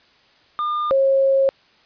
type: tone pair in turn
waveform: triangle / sine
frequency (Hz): 1207 / 541.1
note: D6 / C#5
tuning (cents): +47 / -42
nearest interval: octave + major second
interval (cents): 1389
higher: first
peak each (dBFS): -18 / -13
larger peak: second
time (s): 0.59-0.91 / 0.91-1.49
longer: second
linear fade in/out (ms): 0
effects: white hiss -55 dBFS RMS until 1.85 s + resampled to 11025 Hz